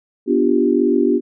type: chord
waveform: sine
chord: G dominant seventh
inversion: first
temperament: equal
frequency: 246.9 / 293.7 / 349.2 / 392 Hz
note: B3 / D4 / F4 / G4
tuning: 0 / 0 / 0 / 0 cents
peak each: -18 dBFS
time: 0.26-1.21 s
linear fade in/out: 50 ms
effects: none